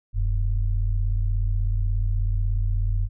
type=tone pair together; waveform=sine; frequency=40.99 / 97.5 Hz; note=E1 / G2; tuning=-9 / -9 cents; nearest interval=octave + minor third; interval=1500 cents; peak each=-21 / -25 dBFS; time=0.13-3.09 s; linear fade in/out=50 ms; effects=none